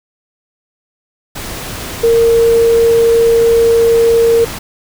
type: tone in noise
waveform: sine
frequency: 461.6 Hz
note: A#4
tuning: 17 cents flat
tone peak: -6 dBFS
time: 2.03-4.45 s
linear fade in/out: 10 ms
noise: pink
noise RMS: -24 dBFS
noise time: 1.35-4.59 s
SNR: +15 dB
effects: none